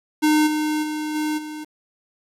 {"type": "tone with level steps", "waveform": "square", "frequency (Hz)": 305.4, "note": "D#4", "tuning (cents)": -32, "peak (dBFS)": [-15, -21, -25, -22, -31], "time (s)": [0.22, 1.65], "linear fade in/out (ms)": 20, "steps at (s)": [0.46, 0.82, 1.14, 1.37], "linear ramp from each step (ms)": 20, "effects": ["resampled to 32000 Hz", "8-bit"]}